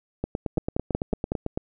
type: two click trains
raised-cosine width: 2 ms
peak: -13 / -11 dBFS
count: 13 / 5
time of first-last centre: 0.24-1.575 / 0.58-1.319 s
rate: 8.99 / 5.41 Hz
effects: none